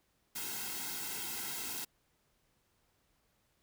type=noise with comb filter; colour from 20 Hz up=white; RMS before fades=-40 dBFS; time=0.35-1.85 s; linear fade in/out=10 ms; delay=1.7 ms; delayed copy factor=-1; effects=pink hiss -75 dBFS RMS until 3.62 s